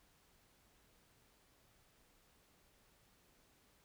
silence, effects pink hiss -71 dBFS RMS until 3.84 s

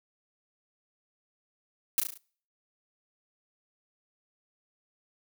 blue noise with echo, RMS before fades -24 dBFS, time 1.98-2 s, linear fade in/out 0 ms, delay 35 ms, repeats 5, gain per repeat -5 dB, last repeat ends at 2.175 s, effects noise-tail reverb RT60 0.5 s tail -25 dB re dry

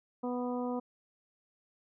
harmonic tone, 246.9 Hz, B3, in tune, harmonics 1 / 2 / 3 / 4 / 5, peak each -34 / -37 / -42 / -43 / -49 dBFS, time 0.23-0.8 s, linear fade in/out 10 ms, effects none

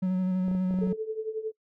triangle tone with vibrato, 185.1 Hz, F#3, 1 cent sharp, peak -22 dBFS, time 0.02-0.93 s, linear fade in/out 10 ms, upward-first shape square, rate 12 Hz, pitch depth 16 cents each way
clicks, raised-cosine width 2 ms, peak -27 dBFS, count 9, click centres 0.482 / 0.514 / 0.55 / 0.709 / 0.741 / 0.788 / 0.835 / 0.872 / 0.928 s
sine tone with tremolo, 438.2 Hz, A4, 7 cents flat, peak -26 dBFS, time 0.81-1.52 s, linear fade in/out 10 ms, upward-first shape triangle, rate 11 Hz, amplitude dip 85%
effects noise-tail reverb RT60 0.1 s tail -24 dB re dry

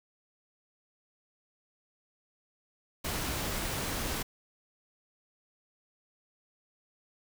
pink noise, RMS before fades -34 dBFS, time 3.04-4.23 s, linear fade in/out 10 ms, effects none

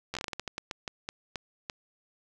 slowing click train, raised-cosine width 0.2 ms, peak -17 dBFS, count 16, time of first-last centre 0.14-1.698 s, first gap 12 ms, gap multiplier 1.27, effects none

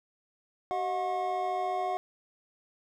triangle tone cluster, 380.3 / 631 / 725 / 1086 Hz, F#4 / D#5 / F#5 / C#6, +48 / +24 / -35 / -36 cents, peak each -35 / -36 / -28 / -37 dBFS, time 0.71-1.97 s, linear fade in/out 0 ms, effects none

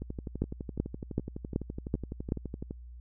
two click trains, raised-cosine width 3 ms, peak -15 / -24 dBFS, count 6 / 33, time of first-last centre 0.42-2.321 / 0.02-2.709 s, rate 2.63 / 11.9 Hz, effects added 60 Hz sine -44 dBFS peak until 3 s

